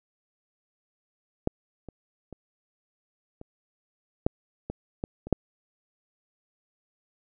clicks, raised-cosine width 2 ms, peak -10 / -27 / -27 / -28 / -8 / -19 / -16 / -25 / -6 dBFS, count 9, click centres 1.474 / 1.887 / 2.327 / 3.414 / 4.265 / 4.7 / 5.039 / 5.27 / 5.327 s, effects none

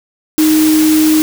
sine tone in noise, 311.1 Hz, D#4, in tune, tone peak -7 dBFS, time 0.38-1.22 s, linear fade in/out 0 ms, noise white, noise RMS -19 dBFS, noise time 0.38-1.22 s, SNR +9 dB, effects none

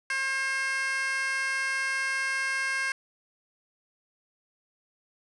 15% pulse tone with high-pass filter, 535 Hz, C5, 38 cents sharp, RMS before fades -29 dBFS, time 0.1-2.92 s, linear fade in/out 2 ms, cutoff 1700 Hz, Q 2.2, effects resampled to 24000 Hz + 10-bit

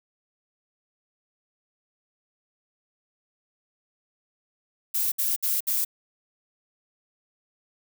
violet noise bursts, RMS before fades -25 dBFS, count 4, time 4.94-5.849 s, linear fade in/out 10 ms, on 180 ms, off 63 ms, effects none

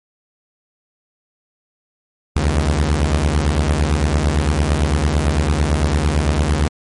sawtooth beating tone pair, 69.3 / 78.2 Hz, C#2 / D#2, 0 / +9 cents, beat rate 8.9 Hz, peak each -13 dBFS, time 2.36-6.68 s, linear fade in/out 0 ms, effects MP3 48 kbps

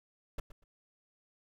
brown noise with echo, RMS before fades -33 dBFS, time 0.38-0.4 s, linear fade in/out 5 ms, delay 120 ms, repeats 2, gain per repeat -14 dB, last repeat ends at 0.64 s, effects none

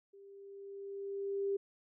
sine tone with level ramp, 396.6 Hz, G4, 20 cents sharp, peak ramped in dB -54 to -30 dBFS, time 0.13-1.57 s, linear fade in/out 10 ms, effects none

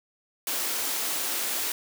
white high-pass noise, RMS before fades -29 dBFS, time 0.47-1.72 s, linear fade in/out 2 ms, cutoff 230 Hz, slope 24 dB/octave, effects none

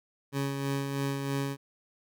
20% pulse tone with tremolo, 138.59 Hz, C#3, in tune, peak -23 dBFS, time 0.32-1.57 s, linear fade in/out 50 ms, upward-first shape sine, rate 3.1 Hz, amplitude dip 40%, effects none

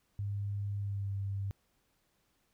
sine tone with pitch glide, 101.1 to 98.73 Hz, G#2 to G2, -46 to +13 cents, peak -33 dBFS, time 0.19-1.51 s, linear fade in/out 0 ms, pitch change -41 cents, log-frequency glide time 0.79-1.12 s, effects pink hiss -75 dBFS RMS until 2.53 s

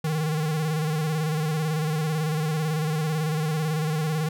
square tone with vibrato, 155.56 Hz, D#3, in tune, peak -24 dBFS, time 0.04-4.29 s, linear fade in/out 5 ms, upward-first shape square, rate 18 Hz, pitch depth 50 cents each way, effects none

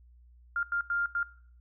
sine tone bursts at uneven times, 1400 Hz, F6, 4 cents sharp, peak -27 dBFS, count 4, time 0.56-0.63 / 0.72-0.81 / 0.9-1.06 / 1.15-1.23 s, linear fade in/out 2 ms, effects noise-tail reverb RT60 0.6 s tail -20 dB re dry + added 60 Hz sine -54 dBFS peak until 1.6 s

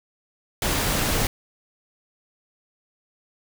pink noise, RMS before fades -23 dBFS, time 0.62-1.27 s, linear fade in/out 2 ms, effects none

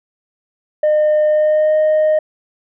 sine tone with pitch glide, 608 to 618.3 Hz, D#5 to D#5, -40 to -11 cents, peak -8 dBFS, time 0.83-2.19 s, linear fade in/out 5 ms, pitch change +29 cents, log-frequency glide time 1.27-1.76 s, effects tanh soft clip ceiling -9 dBFS

